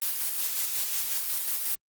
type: noise with tremolo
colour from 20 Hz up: blue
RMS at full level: -28 dBFS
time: 0.02-1.75 s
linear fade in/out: 0 ms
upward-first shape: square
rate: 5.5 Hz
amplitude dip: 30%
effects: Opus 32 kbps